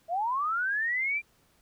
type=linear sweep; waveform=sine; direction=up; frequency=640 to 2401 Hz; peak=-26 dBFS; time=0.08-1.22 s; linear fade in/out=50 ms; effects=pink hiss -66 dBFS RMS until 1.61 s